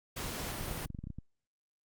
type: noise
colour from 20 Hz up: pink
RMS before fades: -39 dBFS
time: 0.16-0.86 s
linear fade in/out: 10 ms
type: clicks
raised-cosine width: 5 ms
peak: -29 dBFS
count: 12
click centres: 0.611 / 0.682 / 0.712 / 0.777 / 0.859 / 0.903 / 0.948 / 0.989 / 1.04 / 1.071 / 1.103 / 1.186 s
effects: Opus 48 kbps